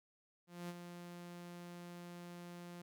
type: tone with ADSR envelope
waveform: sawtooth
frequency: 174.61 Hz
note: F3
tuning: in tune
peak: -38 dBFS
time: 0.47-2.82 s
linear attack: 220 ms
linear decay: 38 ms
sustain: -7 dB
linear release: 6 ms
effects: none